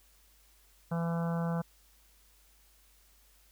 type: harmonic tone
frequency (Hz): 168.1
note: E3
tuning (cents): +34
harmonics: 1 / 3 / 4 / 5 / 6 / 7 / 8 / 9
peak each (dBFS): -30 / -40 / -42 / -44 / -46 / -47 / -48 / -49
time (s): 0.91-1.62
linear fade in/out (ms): 10
effects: added 50 Hz sine -64 dBFS peak until 3.51 s + white hiss -65 dBFS RMS until 3.51 s